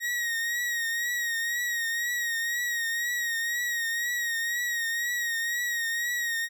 40% pulse tone with vibrato, 1884 Hz, A#6, 18 cents sharp, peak -26 dBFS, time 0-6.49 s, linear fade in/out 50 ms, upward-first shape triangle, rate 2 Hz, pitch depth 53 cents each way, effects none

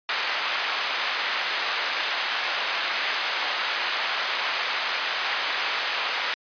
white band-pass noise, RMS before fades -27 dBFS, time 0.09-6.34 s, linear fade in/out 0 ms, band 800 to 3000 Hz, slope 12 dB/octave, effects resampled to 11025 Hz

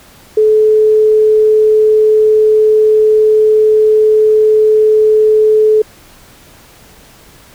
sine tone, 431.2 Hz, A4, 35 cents flat, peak -5 dBFS, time 0.37-5.82 s, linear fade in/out 5 ms, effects pink hiss -41 dBFS RMS until 7.54 s

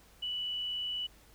sine tone with frequency modulation, 2960 Hz, F#7, in tune, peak -33 dBFS, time 0.22-1.07 s, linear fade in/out 10 ms, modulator 43.8 Hz, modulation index 0.32, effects added 50 Hz sine -62 dBFS peak until 1.34 s + pink hiss -61 dBFS RMS until 1.34 s

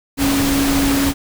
sine tone in noise, 277.2 Hz, C#4, in tune, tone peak -15 dBFS, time 0.17-1.14 s, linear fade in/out 50 ms, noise pink, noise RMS -20 dBFS, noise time 0.17-1.14 s, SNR +2 dB, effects none

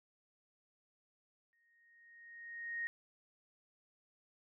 sine tone with exponential growth, 1864.7 Hz, A#6, in tune, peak -35 dBFS, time 1.53-2.87 s, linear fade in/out 0 ms, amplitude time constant 290 ms, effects none

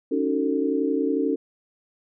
sine chord, D# half-diminished seventh, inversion third, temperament just, 280 / 311.1 / 373.4 / 448 Hz, C#4 / D#4 / F#4 / A4, +18 / 0 / +16 / +31 cents, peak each -24 / -27 / -29 / -26 dBFS, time 0.11-1.36 s, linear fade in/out 10 ms, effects none

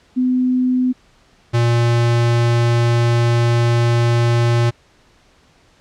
sine / square tone pair in turn, 253.2 / 118.26 Hz, B3 / A#2, +43 / +25 cents, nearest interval octave + minor second, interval 1318 cents, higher first, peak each -13 dBFS, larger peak neither, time 0.16-0.93 / 1.53-4.71 s, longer second, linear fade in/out 20 ms, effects pink hiss -53 dBFS RMS until 5.8 s + low-pass 6000 Hz 12 dB/octave

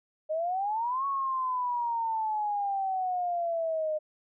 sine exponential two-way sweep, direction up then down, 610 to 1114 to 610 Hz, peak -27 dBFS, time 0.29-3.99 s, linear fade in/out 20 ms, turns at 1.06 s, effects none

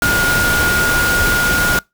sine tone in noise, 1429 Hz, F6, 39 cents sharp, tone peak -13 dBFS, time 0.02-1.79 s, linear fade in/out 2 ms, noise pink, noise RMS -18 dBFS, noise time 0.02-1.79 s, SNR +2 dB, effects noise-tail reverb RT60 0.2 s tail -25 dB re dry

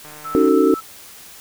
click train, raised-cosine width 0.5 ms, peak -26 dBFS, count 67, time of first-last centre 0.05-0.487 s, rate 151 Hz
sine tone, 1315 Hz, E6, 5 cents flat, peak -26 dBFS, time 0.24-0.81 s, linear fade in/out 20 ms
sine chord, D# half-diminished seventh, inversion third, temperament just, 280 / 311.1 / 373.4 / 448 Hz, C#4 / D#4 / F#4 / A4, +18 / 0 / +16 / +31 cents, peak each -17 dBFS, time 0.35-0.74 s, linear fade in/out 0 ms
effects white hiss -41 dBFS RMS until 1.4 s

